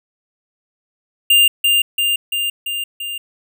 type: tone with echo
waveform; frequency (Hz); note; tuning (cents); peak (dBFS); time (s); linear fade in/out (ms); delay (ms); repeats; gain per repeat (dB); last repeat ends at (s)
square; 2800; F7; +4; -9; 1.3-1.48; 5; 340; 5; -3; 3.18
effects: none